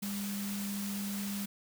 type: tone in noise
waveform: sine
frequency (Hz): 201.1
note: G3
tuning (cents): +44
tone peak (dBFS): -35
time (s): 0.02-1.46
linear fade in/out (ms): 10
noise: white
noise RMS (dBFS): -42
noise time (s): 0.02-1.46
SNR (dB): +4
effects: none